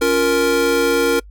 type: chord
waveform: square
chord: Bb minor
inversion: first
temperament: just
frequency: 279.7 / 349.6 / 466.2 Hz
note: Db4 / F4 / Bb4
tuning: +16 / +2 / 0 cents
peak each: -22 / -22 / -16 dBFS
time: 0.01-1.2 s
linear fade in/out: 10 ms
effects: noise-tail reverb RT60 0.1 s tail -25 dB re dry + added 50 Hz sine -37 dBFS peak until 1.3 s